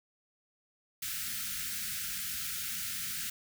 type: band-stop noise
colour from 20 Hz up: white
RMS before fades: -37 dBFS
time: 1.02-3.3 s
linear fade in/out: 5 ms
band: 240 to 1300 Hz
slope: 96 dB/octave
effects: none